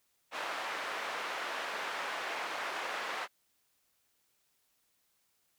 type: band-pass noise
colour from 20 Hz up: white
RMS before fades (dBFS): -38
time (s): 0.31-3.28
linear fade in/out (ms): 50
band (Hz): 560 to 1800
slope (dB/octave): 12
effects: white hiss -75 dBFS RMS until 5.58 s